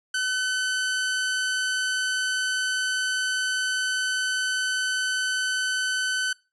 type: tone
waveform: sawtooth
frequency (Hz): 1515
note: F#6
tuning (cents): +40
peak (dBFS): -20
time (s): 0.14-6.33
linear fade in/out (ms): 5
effects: noise-tail reverb RT60 0.3 s tail -24 dB re dry + resampled to 24000 Hz